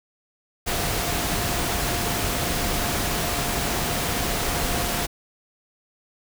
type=tone in noise; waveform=sine; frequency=701 Hz; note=F5; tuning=6 cents sharp; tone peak=-34 dBFS; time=0.66-5.07 s; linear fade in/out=20 ms; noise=pink; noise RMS=-25 dBFS; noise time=0.66-5.07 s; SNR=-12 dB; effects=none